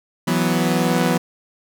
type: chord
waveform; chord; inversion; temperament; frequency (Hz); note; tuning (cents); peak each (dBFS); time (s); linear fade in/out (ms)
sawtooth; E suspended second; none; equal; 164.81 / 185 / 246.9; E3 / F#3 / B3; 0 / 0 / 0; -17; 0.27-1.18; 10
effects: none